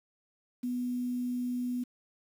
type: tone with quantisation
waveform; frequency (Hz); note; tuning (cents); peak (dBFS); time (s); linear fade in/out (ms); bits
sine; 246.9; B3; 0; -30; 0.63-1.84; 10; 9
effects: none